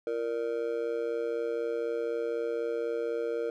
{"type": "tone with amplitude modulation", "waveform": "triangle", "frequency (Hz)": 466.2, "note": "A#4", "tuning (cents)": 0, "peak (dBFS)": -23, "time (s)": [0.07, 3.5], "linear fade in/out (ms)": 2, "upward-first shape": "sine", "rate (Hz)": 124, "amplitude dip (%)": 90, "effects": []}